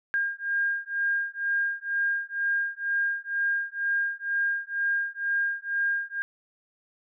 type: beating tone pair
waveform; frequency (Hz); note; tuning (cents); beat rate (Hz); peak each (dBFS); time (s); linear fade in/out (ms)
sine; 1611 / 1613.1; G6 / G6; +47 / +49; 2.1; -28; 0.14-6.22; 0
effects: none